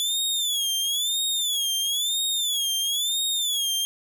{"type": "tone with vibrato", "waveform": "sawtooth", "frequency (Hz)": 3438, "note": "A7", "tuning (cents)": -41, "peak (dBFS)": -20, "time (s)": [0, 3.85], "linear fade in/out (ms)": 0, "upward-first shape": "sine", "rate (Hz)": 1, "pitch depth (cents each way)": 140, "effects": []}